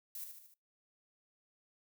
violet noise with echo, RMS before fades -44 dBFS, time 0.15-0.24 s, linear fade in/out 2 ms, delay 75 ms, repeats 4, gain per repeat -5 dB, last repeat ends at 0.54 s, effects noise-tail reverb RT60 0.2 s tail -22 dB re dry

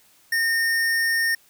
square tone, 1830 Hz, A#6, 32 cents flat, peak -20 dBFS, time 0.32-1.35 s, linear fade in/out 5 ms, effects white hiss -57 dBFS RMS until 1.49 s

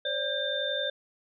sine tone cluster, 529 / 580 / 1598 / 3587 Hz, C5 / D5 / G6 / A7, +19 / -22 / +33 / +33 cents, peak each -35 / -33 / -35 / -31 dBFS, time 0.05-0.9 s, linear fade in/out 5 ms, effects none

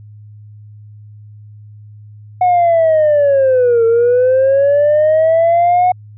sine linear two-way sweep, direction down then up, 733 to 453.2 to 733 Hz, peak -6 dBFS, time 2.41-5.92 s, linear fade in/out 5 ms, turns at 3.85 s, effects tanh soft clip ceiling -6 dBFS + added 105 Hz sine -34 dBFS peak until 6.17 s

